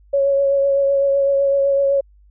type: tone with vibrato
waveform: sine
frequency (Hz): 554.4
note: C#5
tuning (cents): 0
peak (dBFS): -13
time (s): 0.13-2.01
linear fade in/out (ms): 10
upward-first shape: triangle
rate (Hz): 7.9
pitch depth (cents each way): 21
effects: added 50 Hz sine -47 dBFS peak until 2.3 s